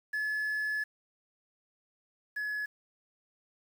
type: tone pair in turn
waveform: sine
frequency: 1714 / 1698.2 Hz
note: A6 / G#6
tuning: -46 / +38 cents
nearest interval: unison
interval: 16 cents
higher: first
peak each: -27 / -30 dBFS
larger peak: first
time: 0.13-0.84 / 2.36-2.66 s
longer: first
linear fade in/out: 10 ms
effects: tanh soft clip ceiling -29 dBFS + 9-bit